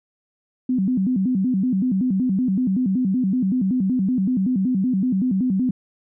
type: tone with vibrato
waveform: sine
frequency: 220 Hz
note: A3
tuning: in tune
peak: -17 dBFS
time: 0.69-5.71 s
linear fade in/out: 5 ms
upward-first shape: square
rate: 5.3 Hz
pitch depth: 250 cents each way
effects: none